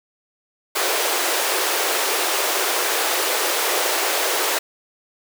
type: high-pass noise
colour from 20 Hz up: pink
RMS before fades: -21 dBFS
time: 0.75-4.59 s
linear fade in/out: 10 ms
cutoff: 360 Hz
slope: 48 dB/octave
effects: none